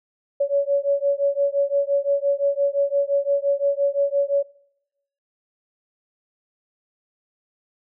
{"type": "beating tone pair", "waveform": "sine", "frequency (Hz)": [560, 565.8], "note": ["C#5", "C#5"], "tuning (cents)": [18, 35], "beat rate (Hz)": 5.8, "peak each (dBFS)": -21, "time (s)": [0.4, 4.43], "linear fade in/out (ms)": 10, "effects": ["noise-tail reverb RT60 0.8 s tail -22 dB re dry"]}